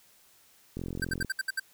click train, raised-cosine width 3 ms, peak -23 dBFS, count 22, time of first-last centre 0.77-1.247 s, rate 44 Hz
square tone bursts, 1562 Hz, G6, 7 cents flat, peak -28 dBFS, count 7, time 1.02-1.598 s, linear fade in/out 5 ms, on 26 ms, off 66 ms
effects white hiss -61 dBFS RMS until 1.73 s

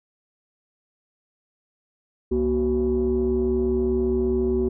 sine tone cluster, 66.3 / 238 / 375.5 Hz, C2 / A#3 / F#4, +23 / +36 / +26 cents, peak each -26 / -24 / -20 dBFS, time 2.31-4.69 s, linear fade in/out 10 ms, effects tanh soft clip ceiling -14 dBFS

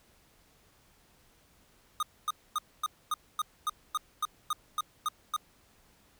square tone bursts, 1233 Hz, D#6, 16 cents flat, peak -28 dBFS, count 13, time 2-5.364 s, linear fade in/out 2 ms, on 28 ms, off 250 ms, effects pink hiss -64 dBFS RMS until 6.19 s

